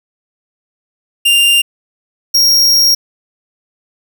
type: tone pair in turn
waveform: 45% pulse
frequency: 2794 / 5588 Hz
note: F7 / F8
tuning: 0 / 0 cents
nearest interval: octave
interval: 1200 cents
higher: second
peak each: -7 dBFS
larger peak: neither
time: 1.25-1.62 / 2.34-2.95 s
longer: second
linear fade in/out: 10 ms
effects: none